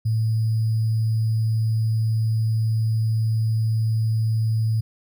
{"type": "tone with sample-and-hold", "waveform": "sine", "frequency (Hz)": 110.9, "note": "A2", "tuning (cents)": 14, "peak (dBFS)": -18, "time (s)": [0.05, 4.81], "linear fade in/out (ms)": 10, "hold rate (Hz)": 4900, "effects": []}